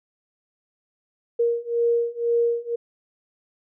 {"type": "beating tone pair", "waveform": "sine", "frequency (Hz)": [468.7, 470.7], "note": ["A#4", "A#4"], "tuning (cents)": [9, 17], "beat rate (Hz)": 2, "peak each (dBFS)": [-23, -22], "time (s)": [1.39, 2.76], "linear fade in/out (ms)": 10, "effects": []}